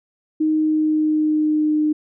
sine tone with pitch glide, 311.1 to 304.5 Hz, D#4 to D#4, 0 to -37 cents, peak -15 dBFS, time 0.4-1.93 s, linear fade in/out 10 ms, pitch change -37 cents, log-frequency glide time 0.5-1.79 s, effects none

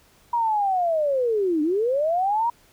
sine linear two-way sweep, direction down then up, 962 to 292.2 to 962 Hz, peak -19 dBFS, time 0.33-2.5 s, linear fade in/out 5 ms, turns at 1.62 s, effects pink hiss -57 dBFS RMS until 2.72 s

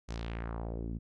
sawtooth tone with low-pass filter sweep, 57 Hz, A#1, 38 cents flat, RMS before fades -38 dBFS, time 0.08-0.99 s, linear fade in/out 20 ms, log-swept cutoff 6800 to 200 Hz, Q 2, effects none

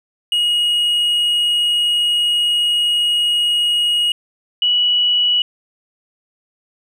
triangle / sine tone pair in turn, 2887 / 2937 Hz, F#7 / F#7, -43 / -13 cents, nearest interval unison, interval 30 cents, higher second, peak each -12 dBFS, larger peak neither, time 0.32-4.12 / 4.62-5.42 s, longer first, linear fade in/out 2 ms, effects none

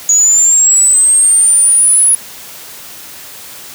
sine exponential sweep, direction up, 6750 to 10430 Hz, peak -5 dBFS, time 0.09-2.15 s, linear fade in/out 2 ms, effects white hiss -31 dBFS RMS until 3.74 s + high-pass 60 Hz 12 dB/octave

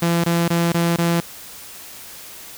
sawtooth tone bursts, 169.7 Hz, F3, 49 cents flat, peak -12 dBFS, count 5, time 0.02-1.204 s, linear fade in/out 5 ms, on 220 ms, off 21 ms, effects white hiss -38 dBFS RMS until 2.57 s

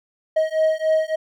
triangle beating tone pair, 630 / 633.5 Hz, D#5 / D#5, +21 / +31 cents, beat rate 3.5 Hz, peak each -18 dBFS, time 0.36-1.16 s, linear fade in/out 10 ms, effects none

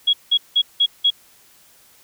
sine tone bursts, 3322 Hz, G#7, in tune, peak -12 dBFS, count 5, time 0.07-1.105 s, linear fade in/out 10 ms, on 63 ms, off 180 ms, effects white hiss -52 dBFS RMS until 2.03 s

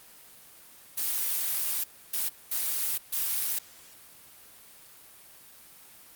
blue noise bursts at uneven times, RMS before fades -29 dBFS, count 4, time 0.97-1.84 / 2.13-2.29 / 2.51-2.98 / 3.12-3.59 s, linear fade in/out 10 ms, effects white hiss -52 dBFS RMS until 6.15 s + Opus 32 kbps

